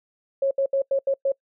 sine tone bursts at uneven times, 546 Hz, C#5, 26 cents flat, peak -18 dBFS, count 6, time 0.42-0.51 / 0.58-0.66 / 0.73-0.82 / 0.91-0.99 / 1.07-1.14 / 1.25-1.32 s, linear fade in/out 5 ms, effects noise-tail reverb RT60 0.1 s tail -26 dB re dry

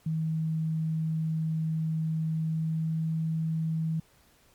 sine tone with pitch glide, 159.4 to 160.69 Hz, D#3 to E3, +42 to -44 cents, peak -26 dBFS, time 0.06-4 s, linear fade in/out 5 ms, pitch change +14 cents, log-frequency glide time 2.3-3.09 s, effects pink hiss -62 dBFS RMS until 4.54 s + MP3 96 kbps

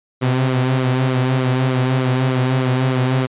sawtooth tone with flanger, 129 Hz, C3, 24 cents flat, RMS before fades -17 dBFS, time 0.21-3.27 s, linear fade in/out 20 ms, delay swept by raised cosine 1.1 to 6.3 ms, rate 3.3 Hz, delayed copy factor -0.55, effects resampled to 8000 Hz

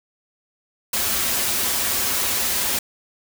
white noise with comb filter, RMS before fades -22 dBFS, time 0.93-2.79 s, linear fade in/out 5 ms, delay 6.6 ms, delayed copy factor -0.6, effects none

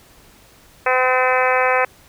harmonic tone, 255.6 Hz, C4, 40 cents flat, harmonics 2 / 3 / 4 / 5 / 6 / 7 / 8 / 9 / 10, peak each -19 / -21 / -22 / -23 / -24 / -24 / -25 / -26 / -26 dBFS, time 0.86-1.85 s, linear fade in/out 5 ms, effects pink hiss -49 dBFS RMS until 2.08 s

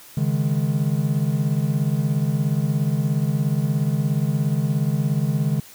triangle chord, C# suspended second, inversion none, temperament equal, 138.59 / 155.56 / 207.7 Hz, C#3 / D#3 / G#3, 0 / 0 / 0 cents, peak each -20 / -20 / -24 dBFS, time 0.17-5.6 s, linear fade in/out 5 ms, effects white hiss -45 dBFS RMS until 5.74 s

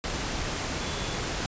sine tone in noise, 3431 Hz, A7, 44 cents flat, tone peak -42 dBFS, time 0.81-1.18 s, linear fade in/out 0 ms, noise pink, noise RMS -31 dBFS, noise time 0.04-1.46 s, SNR -14 dB, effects resampled to 16000 Hz

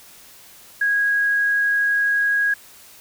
sine tone, 1648 Hz, G#6, 14 cents flat, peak -16 dBFS, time 0.81-2.54 s, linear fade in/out 5 ms, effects white hiss -46 dBFS RMS until 3 s

